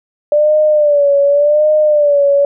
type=tone with vibrato; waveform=sine; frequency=587.3 Hz; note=D5; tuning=in tune; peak=-7 dBFS; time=0.32-2.45 s; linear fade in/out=2 ms; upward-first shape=sine; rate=0.88 Hz; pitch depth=73 cents each way; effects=none